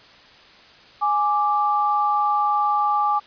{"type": "tone pair together", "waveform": "sine", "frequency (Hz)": [831.7, 1174.7], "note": ["G#5", "D6"], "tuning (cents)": [2, 0], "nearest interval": "tritone", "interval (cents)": 598, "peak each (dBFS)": -20, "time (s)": [1.01, 3.2], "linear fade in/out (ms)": 20, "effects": ["white hiss -48 dBFS RMS until 3.26 s", "resampled to 11025 Hz"]}